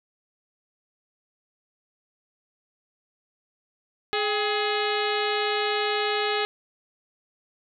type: harmonic tone with a mistuned harmonic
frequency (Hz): 420.8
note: G#4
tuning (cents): +23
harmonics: 1 / 2 / 3 / 4 / 5 / 6 / 7 / 8 / 9 / 10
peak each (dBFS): -27 / -30 / -32 / -33 / -34 / -35 / -35 / -36 / -37 / -37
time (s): 4.13-6.45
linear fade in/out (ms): 0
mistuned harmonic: 2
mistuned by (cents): -79
effects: none